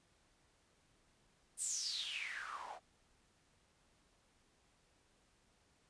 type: noise with band-pass filter sweep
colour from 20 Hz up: white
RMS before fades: -43 dBFS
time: 1.57-2.8 s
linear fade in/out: 50 ms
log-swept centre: 9200 to 670 Hz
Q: 7.7
effects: pink hiss -73 dBFS RMS until 5.89 s + resampled to 22050 Hz